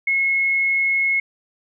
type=tone; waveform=sine; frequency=2174 Hz; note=C#7; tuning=34 cents flat; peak=-16 dBFS; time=0.07-1.2 s; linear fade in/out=5 ms; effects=none

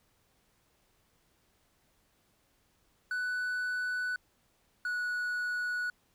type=tone pair in turn; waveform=triangle; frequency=1489 / 1467.7 Hz; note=F#6 / F#6; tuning=+11 / -14 cents; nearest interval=unison; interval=25 cents; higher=first; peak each=-29 / -29 dBFS; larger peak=neither; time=3.11-4.16 / 4.85-5.9 s; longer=neither; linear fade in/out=2 ms; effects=pink hiss -71 dBFS RMS until 6.14 s

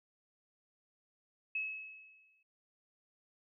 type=tone with exponential decay; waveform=sine; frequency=2580 Hz; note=E7; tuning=38 cents flat; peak=-32 dBFS; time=1.55-2.43 s; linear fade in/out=5 ms; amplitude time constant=190 ms; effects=none

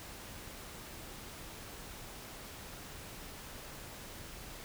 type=silence; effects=pink hiss -48 dBFS RMS until 4.64 s

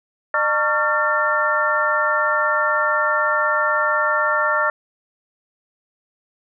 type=tone cluster; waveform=sine; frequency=605 / 906 / 1123 / 1377 / 1792 Hz; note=D#5 / A#5 / C#6 / F6 / A6; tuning=-49 / -50 / +22 / -25 / +31 cents; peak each=-23 / -26 / -24 / -20 / -22 dBFS; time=0.34-4.7 s; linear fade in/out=2 ms; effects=none

